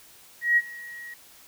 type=tone with ADSR envelope; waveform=sine; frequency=1901 Hz; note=A#6; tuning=33 cents sharp; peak=-15 dBFS; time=0.41-1.14 s; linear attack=160 ms; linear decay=42 ms; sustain=-22 dB; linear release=4 ms; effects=white hiss -52 dBFS RMS until 1.47 s